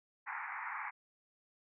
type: band-pass noise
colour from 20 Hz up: pink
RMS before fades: -42 dBFS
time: 0.26-0.91 s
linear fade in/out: 20 ms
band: 810 to 2300 Hz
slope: 96 dB/octave
effects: none